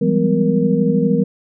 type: tone cluster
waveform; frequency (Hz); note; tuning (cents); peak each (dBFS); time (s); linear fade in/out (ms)
sine; 167.2 / 191.8 / 204.3 / 251.4 / 470.2; E3 / G3 / G#3 / B3 / A#4; +25 / -37 / -28 / +31 / +15; -19; 0.01-1.24; 10
effects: none